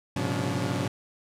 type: tone cluster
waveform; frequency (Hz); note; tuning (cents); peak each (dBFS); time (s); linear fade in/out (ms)
sawtooth; 102.5 / 122.5 / 135 / 178.2 / 285.7; G#2 / B2 / C#3 / F3 / D4; -22 / -14 / -45 / +35 / -48; -29; 0.16-0.88; 5
effects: low-pass 10000 Hz 12 dB/octave